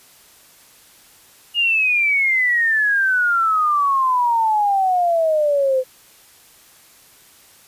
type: exponential sweep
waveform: sine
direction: down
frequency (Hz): 2869 to 508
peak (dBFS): -14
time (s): 1.54-5.84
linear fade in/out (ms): 50
effects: white hiss -49 dBFS RMS until 7.67 s + resampled to 32000 Hz